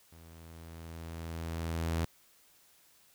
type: tone with level ramp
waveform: sawtooth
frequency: 82.41 Hz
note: E2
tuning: in tune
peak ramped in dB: -49 to -25 dBFS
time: 0.12-2.05 s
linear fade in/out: 5 ms
effects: white hiss -64 dBFS RMS until 3.14 s